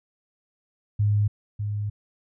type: tone pair in turn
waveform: sine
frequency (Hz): 103.83 / 103.83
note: G#2 / G#2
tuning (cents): 0 / 0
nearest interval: unison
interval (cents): 0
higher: neither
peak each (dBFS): -18 / -25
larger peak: first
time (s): 0.99-1.28 / 1.59-1.9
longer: second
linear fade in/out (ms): 10
effects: none